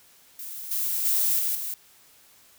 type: noise with level steps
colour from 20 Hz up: violet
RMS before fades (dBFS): -37 / -27 / -23 / -26 / -32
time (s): 0.39-1.74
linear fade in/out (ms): 2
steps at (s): 0.71 / 1.05 / 1.39 / 1.55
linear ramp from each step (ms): 2
effects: white hiss -56 dBFS RMS until 2.58 s